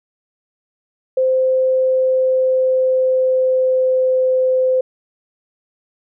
sine tone with pitch glide, 519 to 515.1 Hz, C5 to C5, -14 to -27 cents, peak -12 dBFS, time 1.17-4.81 s, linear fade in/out 5 ms, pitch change -13 cents, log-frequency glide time 1.71-4.26 s, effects none

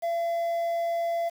triangle tone with quantisation, 678 Hz, E5, 49 cents sharp, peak -23 dBFS, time 0.02-1.3 s, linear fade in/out 20 ms, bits 8, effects none

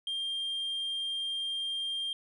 sine tone, 3195 Hz, G7, 32 cents sharp, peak -29 dBFS, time 0.07-2.13 s, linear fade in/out 2 ms, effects tanh soft clip ceiling -30 dBFS

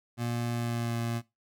25% pulse tone with pitch glide, 118.9 to 116.79 Hz, A#2 to A#2, +35 to +4 cents, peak -26 dBFS, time 0.17-1.22 s, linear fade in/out 50 ms, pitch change -31 cents, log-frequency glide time 0.51-0.97 s, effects noise-tail reverb RT60 0.2 s tail -18 dB re dry

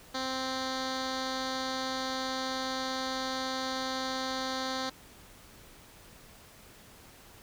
10% pulse tone with low-pass filter, 261.6 Hz, C4, in tune, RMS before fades -34 dBFS, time 0.14-4.9 s, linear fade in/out 10 ms, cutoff 4900 Hz, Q 3.6, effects pink hiss -54 dBFS RMS until 7.42 s

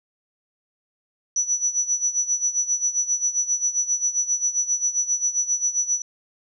sine tone with tremolo, 5920 Hz, F#8, in tune, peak -17 dBFS, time 1.36-6.02 s, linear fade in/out 2 ms, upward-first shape sine, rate 7.5 Hz, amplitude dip 80%, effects none

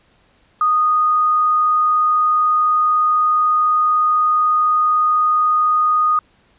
sine tone, 1237 Hz, D#6, 10 cents flat, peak -12 dBFS, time 0.61-6.19 s, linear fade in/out 2 ms, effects pink hiss -56 dBFS RMS until 6.58 s + resampled to 8000 Hz

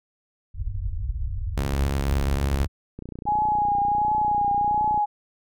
white low-pass noise, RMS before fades -28 dBFS, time 0.54-2.68 s, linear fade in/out 20 ms, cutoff 100 Hz, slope 48 dB/octave
sawtooth tone, 69.3 Hz, C#2, in tune, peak -19 dBFS, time 1.57-2.66 s, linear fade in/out 5 ms
click train, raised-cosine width 3 ms, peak -23 dBFS, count 61, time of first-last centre 2.99-4.977 s, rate 30.2 Hz
sine tone with vibrato, 830.6 Hz, G#5, in tune, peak -19 dBFS, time 3.26-5.06 s, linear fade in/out 20 ms, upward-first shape triangle, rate 1.4 Hz, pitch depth 42 cents each way
effects none

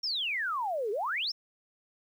sine exponential two-way sweep, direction down then up, 5650 to 392 to 5650 Hz, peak -29 dBFS, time 0.03-1.32 s, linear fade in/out 10 ms, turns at 0.91 s, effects 10-bit

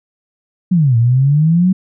sine exponential two-way sweep, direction down then up, 191 to 113.4 to 191 Hz, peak -8 dBFS, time 0.71-1.73 s, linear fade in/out 10 ms, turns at 0.97 s, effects none

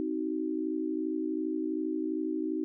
sine chord, C diminished, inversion none, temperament just, 261.6 / 314 / 376.7 Hz, C4 / Eb4 / Gb4, 0 / +16 / +31 cents, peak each -36 / -31 / -36 dBFS, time 0-2.64 s, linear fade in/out 0 ms, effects none

